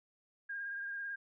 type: tone with vibrato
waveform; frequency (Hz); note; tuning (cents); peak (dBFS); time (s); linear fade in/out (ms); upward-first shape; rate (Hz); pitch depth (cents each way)
sine; 1614; G#6; -50; -38; 0.49-1.16; 10; triangle; 18; 29
effects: none